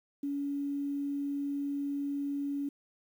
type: tone with quantisation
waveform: sine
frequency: 282.9 Hz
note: C#4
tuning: 35 cents sharp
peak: -31 dBFS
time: 0.23-2.69 s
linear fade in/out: 5 ms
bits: 10
effects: none